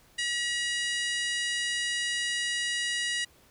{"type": "harmonic tone with a mistuned harmonic", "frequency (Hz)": 960, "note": "B5", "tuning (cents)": -49, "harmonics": [2, 3, 4, 5, 6, 7, 8, 9, 10], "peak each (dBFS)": [-31, -33, -37, -40, -41, -43, -42, -45, -42], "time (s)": [0.18, 3.25], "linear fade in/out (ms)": 10, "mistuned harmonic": 9, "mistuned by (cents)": 36, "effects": ["pink hiss -60 dBFS RMS until 3.5 s"]}